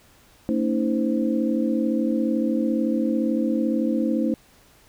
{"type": "tone cluster", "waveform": "sine", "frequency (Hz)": [227, 280.8, 318.6, 519], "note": ["A#3", "C#4", "D#4", "C5"], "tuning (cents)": [-46, 22, 41, -14], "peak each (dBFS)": [-23, -26, -25, -29], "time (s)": [0.49, 4.34], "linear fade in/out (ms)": 0, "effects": ["pink hiss -55 dBFS RMS until 4.88 s"]}